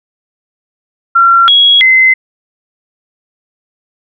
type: tone with pitch steps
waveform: sine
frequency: 1367 / 3321 / 2056 Hz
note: F6 / G#7 / C7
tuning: -37 / -1 / -31 cents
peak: -3 dBFS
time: 1.15-2.14 s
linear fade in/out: 10 ms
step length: 330 ms
effects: none